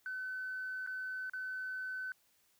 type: tone with dropouts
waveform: sine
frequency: 1516 Hz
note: F#6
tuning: 42 cents sharp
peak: -37 dBFS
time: 0.06-2.12 s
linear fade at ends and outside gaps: 1 ms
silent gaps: 0.864-0.873 / 1.297-1.335 s
effects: tanh soft clip ceiling -33 dBFS + white hiss -72 dBFS RMS until 2.59 s